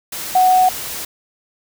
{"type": "tone in noise", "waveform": "sine", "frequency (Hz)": 740, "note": "F#5", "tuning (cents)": 0, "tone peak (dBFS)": -9, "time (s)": [0.35, 0.69], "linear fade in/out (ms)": 5, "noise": "white", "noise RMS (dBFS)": -27, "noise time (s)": [0.12, 1.05], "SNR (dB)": 15, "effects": []}